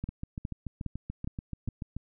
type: two click trains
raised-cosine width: 5 ms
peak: -21 / -23 dBFS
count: 5 / 14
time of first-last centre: 0.04-1.686 / 0.09-1.966 s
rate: 2.43 / 6.93 Hz
effects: none